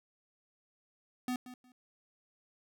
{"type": "tone with echo", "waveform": "square", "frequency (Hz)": 250.4, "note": "B3", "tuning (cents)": 24, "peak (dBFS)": -33, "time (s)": [1.28, 1.36], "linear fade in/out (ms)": 2, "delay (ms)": 180, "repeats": 2, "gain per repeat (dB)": -14, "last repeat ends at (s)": 1.72, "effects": []}